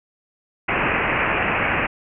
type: low-pass noise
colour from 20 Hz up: white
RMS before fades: -21 dBFS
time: 0.68-1.87 s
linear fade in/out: 10 ms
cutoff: 2700 Hz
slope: 96 dB/octave
effects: none